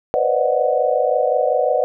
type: tone cluster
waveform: sine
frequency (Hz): 490.6 / 516 / 582 / 626 / 737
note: B4 / C5 / D5 / D#5 / F#5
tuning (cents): -12 / -24 / -16 / +10 / -7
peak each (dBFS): -21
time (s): 0.14-1.84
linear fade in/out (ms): 0
effects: none